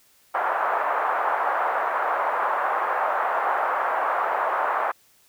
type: band-pass noise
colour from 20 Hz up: pink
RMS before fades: -24 dBFS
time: 0.34-4.92 s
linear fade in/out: 10 ms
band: 670 to 1400 Hz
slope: 24 dB/octave
effects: white hiss -59 dBFS RMS until 5.28 s